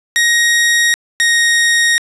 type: tone pair in turn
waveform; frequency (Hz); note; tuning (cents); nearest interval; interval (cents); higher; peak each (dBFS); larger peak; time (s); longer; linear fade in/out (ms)
sawtooth; 1880 / 1869.4; A#6 / A#6; +14 / +4; unison; 10; first; -6; neither; 0.16-0.94 / 1.2-1.98; neither; 0
effects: resampled to 24000 Hz + 8-bit